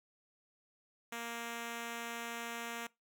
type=tone; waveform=5% pulse; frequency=233.5 Hz; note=A#3; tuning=3 cents sharp; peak=-29 dBFS; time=1.12-2.87 s; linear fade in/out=5 ms; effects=noise-tail reverb RT60 0.2 s tail -22 dB re dry